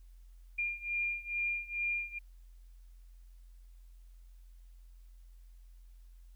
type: beating tone pair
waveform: sine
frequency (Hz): 2403 / 2405.3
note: D7 / D7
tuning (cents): +39 / +41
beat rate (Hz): 2.3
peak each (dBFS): -35 / -37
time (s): 0.58-2.19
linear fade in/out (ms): 10
effects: added 43 Hz sine -52 dBFS peak until 6.35 s + white hiss -75 dBFS RMS until 6.35 s